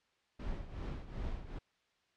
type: noise with tremolo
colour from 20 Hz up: brown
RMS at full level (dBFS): -38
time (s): 0.39-1.59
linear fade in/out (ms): 10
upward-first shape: triangle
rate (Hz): 2.6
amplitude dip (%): 75
effects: white hiss -75 dBFS RMS until 2.16 s + low-pass 4000 Hz 12 dB/octave